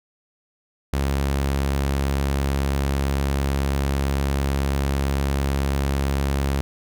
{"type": "tone", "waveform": "sawtooth", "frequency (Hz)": 69, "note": "C#2", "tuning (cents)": -7, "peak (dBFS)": -16, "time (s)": [0.93, 6.61], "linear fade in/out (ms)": 0, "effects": []}